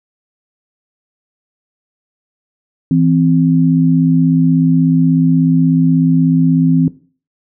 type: tone pair together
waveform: sine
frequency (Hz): 164.23 / 260.7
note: E3 / C4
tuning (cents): -6 / -6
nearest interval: minor sixth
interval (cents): 800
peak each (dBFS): -11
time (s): 2.91-6.88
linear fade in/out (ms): 2
effects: noise-tail reverb RT60 0.4 s tail -17 dB re dry